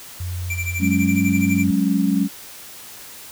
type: tone with pitch glide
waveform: sine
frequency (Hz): 90 to 96.46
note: F#2 to G2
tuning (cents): -47 to -27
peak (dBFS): -24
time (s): 0.2-1.71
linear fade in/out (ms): 5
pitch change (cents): +120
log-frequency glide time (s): 0.78-1.18
type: tone with tremolo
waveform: square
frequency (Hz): 2349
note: D7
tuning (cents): 0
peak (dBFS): -23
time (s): 0.5-1.64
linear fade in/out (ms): 2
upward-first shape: sine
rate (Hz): 12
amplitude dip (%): 85
type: chord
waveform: sine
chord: F# suspended second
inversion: none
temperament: just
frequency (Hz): 185 / 208.1 / 277.5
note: F#3 / G#3 / C#4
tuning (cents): 0 / +4 / +2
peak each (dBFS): -20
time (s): 0.79-2.29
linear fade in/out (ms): 50
effects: white hiss -39 dBFS RMS until 3.31 s